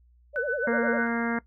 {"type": "tone with vibrato", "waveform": "sine", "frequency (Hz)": 523.3, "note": "C5", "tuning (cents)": 0, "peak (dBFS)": -27, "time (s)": [0.33, 1.02], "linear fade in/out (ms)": 50, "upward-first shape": "sine", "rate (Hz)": 10, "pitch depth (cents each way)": 240}
{"type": "tone with tremolo", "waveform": "sine", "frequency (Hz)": 1500, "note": "F#6", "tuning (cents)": 23, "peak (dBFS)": -25, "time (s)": [0.36, 1.07], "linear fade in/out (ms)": 0, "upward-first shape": "sine", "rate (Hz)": 8, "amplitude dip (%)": 75}
{"type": "harmonic tone", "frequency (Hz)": 233.1, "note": "A#3", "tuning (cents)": 0, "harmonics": [1, 2, 3, 4, 5, 6, 7, 8, 9], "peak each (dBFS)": [-27, -33, -37, -37, -39, -36, -34, -41, -39], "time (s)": [0.67, 1.39], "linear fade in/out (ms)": 5}
{"effects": ["noise-tail reverb RT60 0.1 s tail -19 dB re dry", "added 60 Hz sine -56 dBFS peak until 1.46 s"]}